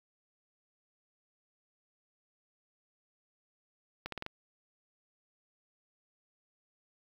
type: accelerating click train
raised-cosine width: 0.3 ms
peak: -22 dBFS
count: 5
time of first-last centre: 4.06-4.264 s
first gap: 63 ms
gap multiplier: 0.86
effects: 8-bit